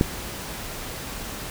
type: click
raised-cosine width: 3 ms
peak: -4 dBFS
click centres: 0.011 s
effects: pink hiss -34 dBFS RMS until 1.5 s

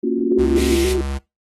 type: chord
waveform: sine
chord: Gb major seventh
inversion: first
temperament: equal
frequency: 233.1 / 277.2 / 349.2 / 370 Hz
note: Bb3 / Db4 / F4 / Gb4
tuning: 0 / 0 / 0 / 0 cents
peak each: -22 dBFS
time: 0.03-0.76 s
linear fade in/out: 10 ms
type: tone with vibrato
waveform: sine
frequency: 357.1 Hz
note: F4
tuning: 39 cents sharp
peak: -16 dBFS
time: 0.32-1.01 s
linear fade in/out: 2 ms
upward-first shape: square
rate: 3.8 Hz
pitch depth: 72 cents each way
type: tone with pitch glide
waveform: square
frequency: 69.3 to 68.54 Hz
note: C#2 to C#2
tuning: 0 to -19 cents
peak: -23 dBFS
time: 0.38-1.19 s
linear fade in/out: 20 ms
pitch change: -19 cents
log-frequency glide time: 0.53-1.08 s
type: high-pass noise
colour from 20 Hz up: pink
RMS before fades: -28 dBFS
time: 0.55-0.96 s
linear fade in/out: 50 ms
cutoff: 1900 Hz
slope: 96 dB/octave
effects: noise-tail reverb RT60 0.2 s tail -20 dB re dry + AAC 32 kbps

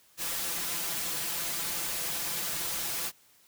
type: noise with comb filter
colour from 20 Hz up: white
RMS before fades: -33 dBFS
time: 0.17-3.12 s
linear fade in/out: 50 ms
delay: 5.9 ms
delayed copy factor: +0.8
effects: white hiss -62 dBFS RMS until 3.47 s

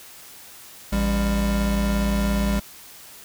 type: tone pair together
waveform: square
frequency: 55.95 / 199.4 Hz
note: A1 / G3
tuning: +30 / +30 cents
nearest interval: octave + minor seventh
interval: 2200 cents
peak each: -23 dBFS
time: 0.92-2.6 s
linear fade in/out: 10 ms
effects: white hiss -44 dBFS RMS until 3.24 s

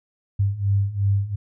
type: beating tone pair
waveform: sine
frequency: 98 / 100.8 Hz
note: G2 / G2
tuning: 0 / +49 cents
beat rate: 2.8 Hz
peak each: -23 / -20 dBFS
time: 0.39-1.36 s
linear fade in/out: 10 ms
effects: none

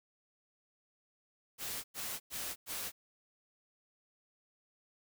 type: noise bursts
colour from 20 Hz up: white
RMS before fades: -40 dBFS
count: 4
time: 1.58-2.92 s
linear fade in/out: 50 ms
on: 260 ms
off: 100 ms
effects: none

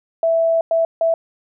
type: tone bursts at uneven times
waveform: sine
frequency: 659.3 Hz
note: E5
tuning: in tune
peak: -13 dBFS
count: 3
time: 0.23-0.61 / 0.71-0.85 / 1.01-1.14 s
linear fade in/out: 2 ms
effects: none

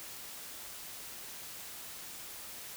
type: silence
effects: white hiss -46 dBFS RMS until 2.76 s

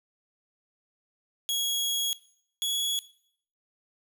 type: tone pair in turn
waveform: sawtooth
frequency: 3322 / 3364 Hz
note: G#7 / G#7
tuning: 0 / +22 cents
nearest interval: unison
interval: 22 cents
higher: second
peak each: -23 dBFS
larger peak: neither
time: 1.49-2.13 / 2.62-2.99 s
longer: first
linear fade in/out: 0 ms
effects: noise-tail reverb RT60 0.6 s tail -18 dB re dry

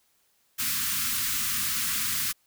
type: band-stop noise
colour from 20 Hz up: white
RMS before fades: -28 dBFS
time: 0.58-2.33 s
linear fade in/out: 20 ms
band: 280 to 1100 Hz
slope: 48 dB/octave
effects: white hiss -68 dBFS RMS until 2.46 s

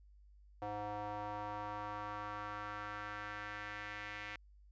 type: tone with band-pass filter sweep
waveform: square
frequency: 104.1 Hz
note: G#2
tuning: 5 cents sharp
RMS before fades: -44 dBFS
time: 0.62-4.36 s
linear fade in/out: 0 ms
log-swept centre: 730 to 2100 Hz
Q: 2.5
effects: added 50 Hz sine -59 dBFS peak until 4.71 s + resampled to 16000 Hz

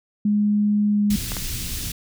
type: tone with pitch glide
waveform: sine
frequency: 207.8 to 206.2 Hz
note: G#3 to G#3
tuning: +1 to -12 cents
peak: -16 dBFS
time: 0.25-1.16 s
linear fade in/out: 5 ms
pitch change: -13 cents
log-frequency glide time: 0.89-1.03 s
type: band-stop noise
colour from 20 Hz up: pink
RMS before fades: -28 dBFS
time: 1.1-1.92 s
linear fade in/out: 5 ms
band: 170 to 3300 Hz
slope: 12 dB/octave
type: clicks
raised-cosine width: 0.5 ms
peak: -16 dBFS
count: 2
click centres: 1.319 / 1.368 s
effects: none

